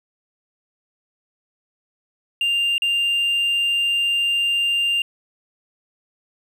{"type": "tone with dropouts", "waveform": "triangle", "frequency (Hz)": 2794, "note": "F7", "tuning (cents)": 0, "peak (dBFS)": -15, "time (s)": [2.41, 5.02], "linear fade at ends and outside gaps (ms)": 2, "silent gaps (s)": [2.781, 2.82], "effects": ["tanh soft clip ceiling -11 dBFS"]}